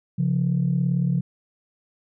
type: tone pair together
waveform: sine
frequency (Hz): 136.64 / 174.61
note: C#3 / F3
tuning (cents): -25 / 0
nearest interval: major third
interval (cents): 425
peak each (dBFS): -21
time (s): 0.18-1.21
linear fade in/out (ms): 10
effects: tanh soft clip ceiling -13 dBFS